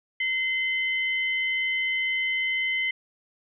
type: tone pair together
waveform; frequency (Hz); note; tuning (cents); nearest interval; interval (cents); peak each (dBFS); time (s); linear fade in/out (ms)
sine; 2059 / 3053; C7 / G7; -28 / -46; perfect fifth; 682; -24 / -32; 0.2-2.91; 5
effects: none